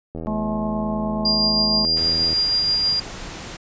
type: click train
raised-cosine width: 2 ms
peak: -18 dBFS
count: 178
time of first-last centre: 0.15-2.33 s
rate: 81.2 Hz
type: harmonic tone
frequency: 214.1 Hz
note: A3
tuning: 47 cents flat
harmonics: 1 / 3 / 4 / 5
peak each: -23 / -29 / -32 / -34 dBFS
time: 0.27-1.85 s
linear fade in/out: 0 ms
type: tone with tremolo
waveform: sine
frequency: 4800 Hz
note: D8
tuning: 37 cents sharp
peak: -16 dBFS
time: 1.25-3 s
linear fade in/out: 5 ms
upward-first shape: sine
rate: 6.3 Hz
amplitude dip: 25%
type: noise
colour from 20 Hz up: pink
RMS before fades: -34 dBFS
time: 1.96-3.57 s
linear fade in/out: 10 ms
effects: resampled to 16000 Hz